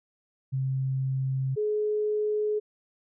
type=tone pair in turn; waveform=sine; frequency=132.8 / 423.2 Hz; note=C3 / G#4; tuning=+26 / +33 cents; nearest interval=octave + minor sixth; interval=2007 cents; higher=second; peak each=-25 / -24 dBFS; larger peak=second; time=0.52-1.56 / 1.56-2.6 s; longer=neither; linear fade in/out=20 ms; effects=none